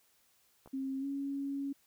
clicks, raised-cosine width 1 ms, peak -40 dBFS, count 2, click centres 0.66 / 0.675 s
sine tone with pitch glide, 267.8 to 277.9 Hz, C4 to C#4, +40 to +4 cents, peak -34 dBFS, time 0.73-1.73 s, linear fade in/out 10 ms, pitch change +64 cents, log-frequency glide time 1-1.05 s
effects white hiss -70 dBFS RMS until 1.86 s

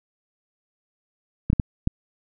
clicks, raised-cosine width 5 ms, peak -7 dBFS, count 4, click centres 1.501 / 1.531 / 1.598 / 1.874 s, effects none

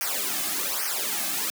white noise with flanger, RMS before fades -28 dBFS, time 0.01-1.5 s, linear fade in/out 0 ms, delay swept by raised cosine 0.26 to 2.16 ms, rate 1.2 Hz, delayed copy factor -1, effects high-pass 200 Hz 12 dB/octave

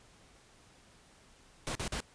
pink noise bursts, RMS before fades -36 dBFS, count 3, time 1.67-2.004 s, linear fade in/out 0 ms, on 82 ms, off 44 ms, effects pink hiss -61 dBFS RMS until 2.14 s + resampled to 22050 Hz

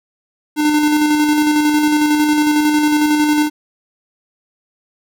square tone with tremolo, 300.4 Hz, D4, 39 cents sharp, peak -11 dBFS, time 0.56-3.5 s, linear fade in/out 50 ms, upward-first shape square, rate 11 Hz, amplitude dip 30%, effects none

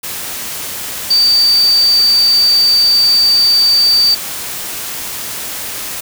sine tone in noise, 4620 Hz, D8, 29 cents flat, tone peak -7 dBFS, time 1.1-4.15 s, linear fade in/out 10 ms, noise white, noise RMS -23 dBFS, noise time 0.03-6.01 s, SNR +13 dB, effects none

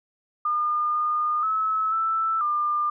sine tone with pitch steps, 1212 / 1219 / 1296 / 1323 / 1200 Hz, D#6 / D#6 / E6 / E6 / D6, -46 / -36 / -30 / +6 / +37 cents, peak -21 dBFS, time 0.45-2.9 s, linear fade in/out 5 ms, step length 490 ms, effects none

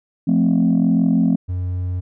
sine chord, F major, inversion none, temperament equal, 174.61 / 220 / 261.6 Hz, F3 / A3 / C4, 0 / 0 / 0 cents, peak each -16 dBFS, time 0.27-1.36 s, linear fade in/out 10 ms
triangle tone, 90.5 Hz, F#2, 38 cents flat, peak -18 dBFS, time 1.48-2.01 s, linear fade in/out 20 ms
effects tanh soft clip ceiling -8 dBFS

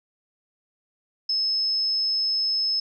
sine tone, 5200 Hz, E8, 24 cents flat, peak -21 dBFS, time 1.29-2.8 s, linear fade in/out 5 ms, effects none

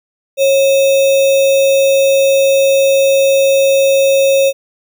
sine tone with sample-and-hold, 546 Hz, C#5, 26 cents flat, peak -7 dBFS, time 0.37-4.53 s, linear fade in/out 50 ms, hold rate 3150 Hz, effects none

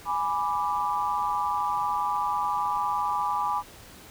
sine chord, G# diminished, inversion none, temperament equal, 830.6 / 987.8 / 1174.7 Hz, G#5 / B5 / D6, 0 / 0 / 0 cents, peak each -29 / -28 / -29 dBFS, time 0.05-3.63 s, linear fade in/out 50 ms, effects pink hiss -48 dBFS RMS until 4.1 s

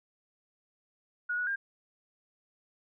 sine tone with pitch steps, 1452 / 1467 / 1603 Hz, F#6 / F#6 / G6, -33 / -15 / +38 cents, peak -29 dBFS, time 1.29-1.56 s, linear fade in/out 10 ms, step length 90 ms, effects none

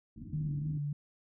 white low-pass noise, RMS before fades -45 dBFS, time 0.16-0.78 s, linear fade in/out 5 ms, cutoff 310 Hz, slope 96 dB/octave
sine tone with vibrato, 148.6 Hz, D3, 21 cents sharp, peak -32 dBFS, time 0.33-0.93 s, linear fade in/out 5 ms, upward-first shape square, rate 3.4 Hz, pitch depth 39 cents each way
effects none

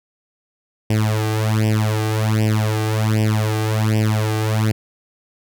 sawtooth tone with flanger, 108.5 Hz, A2, 24 cents flat, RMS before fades -18 dBFS, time 0.9-4.72 s, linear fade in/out 5 ms, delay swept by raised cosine 0.37 to 2.57 ms, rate 1.3 Hz, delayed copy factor +1, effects none

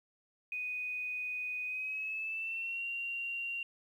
sine tone with pitch glide, 2489 to 2762 Hz, D#7 to F7, 0 to -20 cents, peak -35 dBFS, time 0.52-3.63 s, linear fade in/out 2 ms, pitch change +180 cents, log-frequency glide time 1.65-2.86 s, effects 11-bit

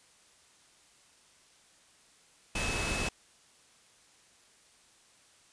sine tone in noise, 2590 Hz, E7, 31 cents flat, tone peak -36 dBFS, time 2.55-3.09 s, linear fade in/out 5 ms, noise pink, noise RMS -33 dBFS, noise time 2.55-3.09 s, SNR -6 dB, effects white hiss -62 dBFS RMS until 5.52 s + resampled to 22050 Hz

